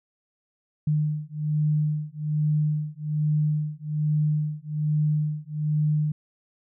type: beating tone pair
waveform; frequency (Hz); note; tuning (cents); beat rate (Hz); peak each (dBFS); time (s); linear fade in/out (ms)
sine; 150.9 / 152.1; D3 / D#3; +47 / -39; 1.2; -25; 0.87-6.12; 5
effects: none